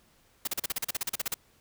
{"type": "noise bursts", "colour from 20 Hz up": "white", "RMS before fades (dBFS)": -30, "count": 15, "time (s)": [0.45, 1.342], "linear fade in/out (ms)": 5, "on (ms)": 24, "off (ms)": 38, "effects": ["pink hiss -64 dBFS RMS until 1.6 s"]}